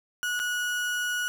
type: tone with dropouts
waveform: 35% pulse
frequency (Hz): 1461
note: F#6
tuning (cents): -22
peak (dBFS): -25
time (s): 0.23-1.28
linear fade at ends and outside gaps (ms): 0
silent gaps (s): 0.393-0.399
effects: none